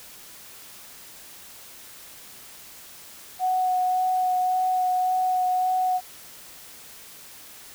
sine tone with vibrato, 738 Hz, F#5, 5 cents flat, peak -20 dBFS, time 3.39-6.01 s, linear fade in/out 50 ms, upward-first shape sine, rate 1.8 Hz, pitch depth 10 cents each way, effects white hiss -45 dBFS RMS until 7.74 s

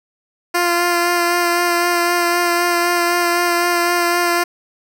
10% pulse tone with vibrato, 347.8 Hz, F4, 7 cents flat, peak -6 dBFS, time 0.54-4.44 s, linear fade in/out 10 ms, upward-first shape sine, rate 3.9 Hz, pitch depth 16 cents each way, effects none

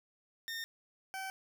20% pulse tone pair in turn, 1826 / 767.7 Hz, A#6 / G5, -36 / -36 cents, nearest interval octave + minor third, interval 1500 cents, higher first, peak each -33 / -34 dBFS, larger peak first, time 0.48-0.64 / 1.14-1.3 s, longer neither, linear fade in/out 0 ms, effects none

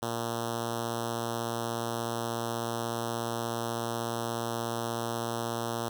5% pulse tone with notch filter, 116.54 Hz, A#2, in tune, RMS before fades -33 dBFS, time 0.02-5.89 s, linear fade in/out 5 ms, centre 2100 Hz, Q 0.99, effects 9-bit

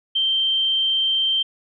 sine tone, 3136 Hz, G7, in tune, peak -17 dBFS, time 0.15-1.43 s, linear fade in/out 10 ms, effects none

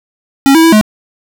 square tone with pitch steps, 274 / 324.8 / 328.9 / 213.4 Hz, C#4 / E4 / E4 / G#3, -20 / -26 / -4 / +47 cents, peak -4 dBFS, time 0.46-0.812 s, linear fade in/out 0 ms, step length 88 ms, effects none

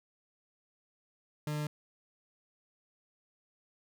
40% pulse tone, 149.8 Hz, D3, 35 cents sharp, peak -32 dBFS, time 1.47-1.67 s, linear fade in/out 2 ms, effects none

